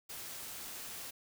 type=noise; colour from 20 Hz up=white; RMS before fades=-45 dBFS; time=0.09-1.11 s; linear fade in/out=10 ms; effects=none